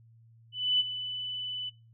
sine tone with ADSR envelope, 2993 Hz, F#7, 19 cents sharp, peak -21 dBFS, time 0.52-1.7 s, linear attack 280 ms, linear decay 24 ms, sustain -12 dB, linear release 15 ms, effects noise-tail reverb RT60 0.3 s tail -21 dB re dry + added 114 Hz sine -55 dBFS peak until 1.93 s

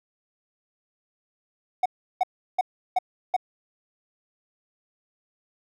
triangle tone bursts, 740 Hz, F#5, in tune, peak -16 dBFS, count 5, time 1.83-3.365 s, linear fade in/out 5 ms, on 27 ms, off 350 ms, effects none

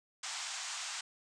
white band-pass noise, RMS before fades -41 dBFS, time 0.23-1.01 s, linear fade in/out 5 ms, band 720 to 8100 Hz, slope 48 dB/octave, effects resampled to 22050 Hz

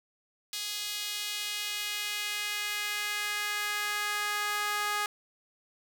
sawtooth tone with high-pass filter sweep, 415.3 Hz, G#4, in tune, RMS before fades -33 dBFS, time 0.53-5.06 s, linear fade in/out 2 ms, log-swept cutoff 3700 to 1200 Hz, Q 1.5, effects none

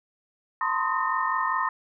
sine tone cluster, 903 / 1022 / 1067 / 1254 / 1827 Hz, A5 / C6 / C6 / D#6 / A#6, +45 / -41 / +34 / +13 / -35 cents, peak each -32 / -28 / -29 / -29 / -31 dBFS, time 0.61-1.69 s, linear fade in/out 2 ms, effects none

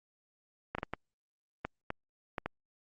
clicks, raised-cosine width 0.5 ms, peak -19 dBFS, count 8, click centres 0.75 / 0.784 / 0.831 / 0.936 / 1.65 / 1.904 / 2.382 / 2.46 s, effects Opus 48 kbps

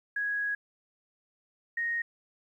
sine tone pair in turn, 1661.2 / 1864.6 Hz, G#6 / A#6, 0 / 0 cents, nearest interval major second, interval 200 cents, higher second, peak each -28 dBFS, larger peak neither, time 0.16-0.55 / 1.77-2.02 s, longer first, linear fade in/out 5 ms, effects 11-bit

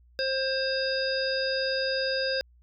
harmonic tone with a mistuned harmonic, 530 Hz, C5, 22 cents sharp, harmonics 1 / 3 / 5 / 7 / 9, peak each -28 / -32 / -40 / -38 / -31 dBFS, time 0.19-2.41 s, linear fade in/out 0 ms, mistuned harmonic 9, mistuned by +47 cents, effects added 60 Hz sine -55 dBFS peak until 2.62 s

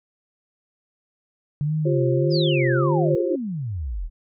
sine tone with vibrato, 142.9 Hz, D3, 47 cents flat, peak -20 dBFS, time 1.61-3.15 s, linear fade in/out 0 ms, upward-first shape sine, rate 1.6 Hz, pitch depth 150 cents each way
sine chord, F suspended second, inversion none, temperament equal with one note detuned, 349.2 / 392 / 533.9 Hz, F4 / G4 / C5, 0 / 0 / +35 cents, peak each -22 / -27 / -25 dBFS, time 1.85-3.36 s, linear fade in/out 10 ms
sine exponential sweep, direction down, 5274 to 35.56 Hz, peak -25 dBFS, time 2.3-4.1 s, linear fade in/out 50 ms
effects none

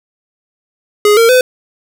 square tone with pitch steps, 416.2 / 459.1 / 506.5 Hz, G#4 / A#4 / B4, +4 / -26 / +44 cents, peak -6 dBFS, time 1.05-1.41 s, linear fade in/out 2 ms, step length 120 ms, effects none

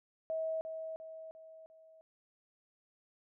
sine tone with echo, 642 Hz, E5, 46 cents flat, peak -33 dBFS, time 0.3-0.61 s, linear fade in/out 0 ms, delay 350 ms, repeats 4, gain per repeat -6 dB, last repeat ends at 2.01 s, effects none

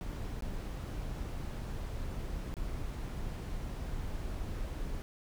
brown noise with dropouts, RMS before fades -38 dBFS, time 0.01-5.02 s, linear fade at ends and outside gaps 0 ms, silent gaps 0.408-0.423 / 2.54-2.568 / 3.085-3.089 s, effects none

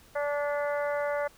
harmonic tone, 289.9 Hz, D4, 22 cents flat, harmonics 2 / 3 / 4 / 5 / 6 / 7, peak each -28 / -37 / -39 / -38 / -42 / -42 dBFS, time 0.15-1.28 s, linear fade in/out 10 ms, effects pink hiss -57 dBFS RMS until 1.37 s

